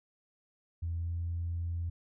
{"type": "tone with pitch glide", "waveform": "sine", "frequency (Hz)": [84.1, 85.13], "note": ["E2", "F2"], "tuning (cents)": [35, -44], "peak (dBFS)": -31, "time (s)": [0.82, 1.9], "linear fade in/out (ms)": 10, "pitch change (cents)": 21, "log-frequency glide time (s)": [0.98, 1.11], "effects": ["tanh soft clip ceiling -27 dBFS"]}